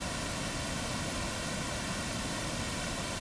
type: noise with comb filter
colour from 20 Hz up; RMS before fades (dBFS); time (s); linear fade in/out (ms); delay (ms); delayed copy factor
pink; -35; 0-3.2; 20; 2.4; -0.5
effects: resampled to 22050 Hz